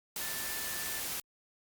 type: tone in noise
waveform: sine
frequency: 1763 Hz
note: A6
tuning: 3 cents sharp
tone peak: -44 dBFS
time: 0.21-1 s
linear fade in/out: 2 ms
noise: white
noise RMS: -37 dBFS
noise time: 0.16-1.2 s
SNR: -10 dB
effects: Opus 48 kbps